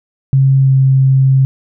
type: tone with pitch glide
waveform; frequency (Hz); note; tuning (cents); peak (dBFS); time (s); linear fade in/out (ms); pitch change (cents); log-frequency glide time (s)
sine; 134.9 to 133.58; C#3 to C3; -47 to +36; -6; 0.33-1.45; 0; -17; 0.6-0.72
effects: none